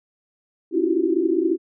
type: tone cluster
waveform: sine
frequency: 273.5 / 319.4 / 334.1 / 364.9 / 388.7 Hz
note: C#4 / D#4 / E4 / F#4 / G4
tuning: -23 / +45 / +23 / -24 / -15 cents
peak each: -29 / -25 / -21 / -23 / -26 dBFS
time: 0.71-1.58 s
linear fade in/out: 50 ms
effects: none